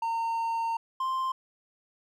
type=tone pair in turn; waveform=triangle; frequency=915 / 1047.3 Hz; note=A#5 / C6; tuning=-32 / +1 cents; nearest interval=major second; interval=233 cents; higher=second; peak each=-25 dBFS; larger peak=neither; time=0.02-0.77 / 1-1.32 s; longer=first; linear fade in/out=5 ms; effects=none